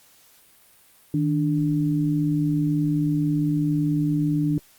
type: tone pair together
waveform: sine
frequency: 155.56 / 293.7 Hz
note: D#3 / D4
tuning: 0 / 0 cents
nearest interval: major seventh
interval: 1100 cents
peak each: -22 dBFS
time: 1.14-4.58 s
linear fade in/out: 2 ms
effects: white hiss -55 dBFS RMS until 4.78 s + Opus 48 kbps